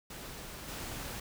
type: noise with level steps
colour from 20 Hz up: pink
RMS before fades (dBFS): -45 / -41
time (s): 0.1-1.2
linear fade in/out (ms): 5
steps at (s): 0.67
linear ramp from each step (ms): 20
effects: none